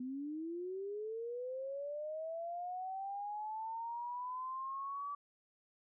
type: linear sweep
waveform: sine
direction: up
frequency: 247.2 to 1154 Hz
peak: -39 dBFS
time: 0-5.15 s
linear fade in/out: 5 ms
effects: none